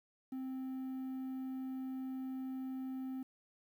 triangle tone, 261.6 Hz, C4, in tune, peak -37 dBFS, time 0.32-3.23 s, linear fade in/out 5 ms, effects 11-bit

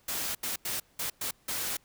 white noise bursts at uneven times, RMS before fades -33 dBFS, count 6, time 0.08-0.35 / 0.43-0.56 / 0.65-0.8 / 0.99-1.1 / 1.21-1.31 / 1.48-1.77 s, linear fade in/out 5 ms, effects pink hiss -65 dBFS RMS until 1.84 s

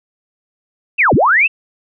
sine linear two-way sweep, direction down then up, 2772 to 82.41 to 2772 Hz, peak -8 dBFS, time 0.98-1.48 s, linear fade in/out 20 ms, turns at 1.14 s, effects none

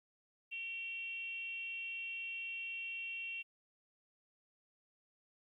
sine tone with frequency modulation, 2728 Hz, F7, 41 cents flat, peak -40 dBFS, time 0.51-3.43 s, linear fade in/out 20 ms, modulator 434 Hz, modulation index 0.42, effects 13-bit

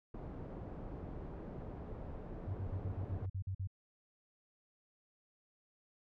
pink low-pass noise, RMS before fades -46 dBFS, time 0.14-3.26 s, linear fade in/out 5 ms, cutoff 630 Hz, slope 12 dB/octave
sine tone bursts, 95.2 Hz, F#2, 50 cents sharp, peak -36 dBFS, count 10, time 2.47-3.673 s, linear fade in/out 5 ms, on 78 ms, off 47 ms
effects none

